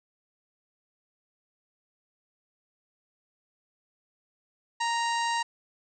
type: harmonic tone with a mistuned harmonic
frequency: 932.3 Hz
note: A#5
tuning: in tune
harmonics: 1 / 2 / 3 / 4 / 5 / 6 / 7 / 8 / 9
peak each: -27 / -33 / -37 / -39 / -41 / -43 / -44 / -45 / -46 dBFS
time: 4.8-5.43 s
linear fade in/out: 10 ms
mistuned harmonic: 4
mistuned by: +70 cents
effects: none